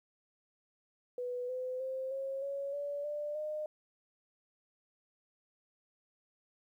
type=tone with pitch steps; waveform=sine; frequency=493.9 / 509 / 524.5 / 540.5 / 557 / 573.9 / 591.4 / 609.5 Hz; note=B4 / C5 / C5 / C#5 / C#5 / D5 / D5 / D#5; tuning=0 / -48 / +4 / -44 / +8 / -40 / +12 / -36 cents; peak=-35 dBFS; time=1.18-3.66 s; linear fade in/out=2 ms; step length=310 ms; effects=12-bit